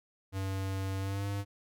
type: tone with pitch glide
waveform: square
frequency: 96.3 to 100.33 Hz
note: G2 to G2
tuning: -30 to +41 cents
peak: -33 dBFS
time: 0.32-1.45 s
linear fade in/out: 50 ms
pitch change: +71 cents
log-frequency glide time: 0.99-1.26 s
effects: none